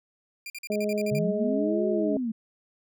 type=tone bursts; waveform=sawtooth; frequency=2393 Hz; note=D7; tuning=32 cents sharp; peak=-32 dBFS; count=9; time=0.46-1.188 s; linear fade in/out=2 ms; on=40 ms; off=46 ms
type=harmonic tone; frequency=209.3 Hz; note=G#3; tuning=14 cents sharp; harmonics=1 / 2 / 3; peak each=-29 / -29 / -29 dBFS; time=0.7-2.17 s; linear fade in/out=2 ms
type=linear two-way sweep; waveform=sine; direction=up then down; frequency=130 to 376 to 213.9 Hz; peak=-26 dBFS; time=1.11-2.32 s; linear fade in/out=10 ms; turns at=1.88 s
effects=none